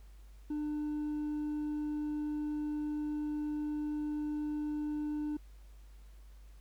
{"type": "tone with hard clipping", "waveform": "sine", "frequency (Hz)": 299.3, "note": "D4", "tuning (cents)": 33, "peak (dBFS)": -34, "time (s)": [0.5, 5.37], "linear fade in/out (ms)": 5, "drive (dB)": 2, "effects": ["added 50 Hz sine -51 dBFS peak until 6.6 s", "pink hiss -68 dBFS RMS until 6.6 s"]}